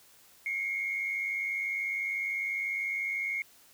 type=tone pair together; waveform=sine; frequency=2153 / 2253 Hz; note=C7 / C#7; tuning=+49 / +28 cents; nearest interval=minor second; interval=79 cents; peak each=-30 / -36 dBFS; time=0.46-3.42 s; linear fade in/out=2 ms; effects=tanh soft clip ceiling -23 dBFS + white hiss -59 dBFS RMS until 3.73 s